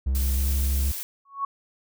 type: tone with pitch glide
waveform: triangle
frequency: 66.2 to 68.18 Hz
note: C2 to C#2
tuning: +21 to -28 cents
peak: -19 dBFS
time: 0.06-0.92 s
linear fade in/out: 10 ms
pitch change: +51 cents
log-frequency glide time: 0.42-0.5 s
type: noise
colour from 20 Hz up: blue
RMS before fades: -33 dBFS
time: 0.15-1.03 s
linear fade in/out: 0 ms
type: tone with exponential growth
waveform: sine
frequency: 1108.7 Hz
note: C#6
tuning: in tune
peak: -21 dBFS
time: 1.25-1.45 s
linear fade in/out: 5 ms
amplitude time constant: 43 ms
effects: none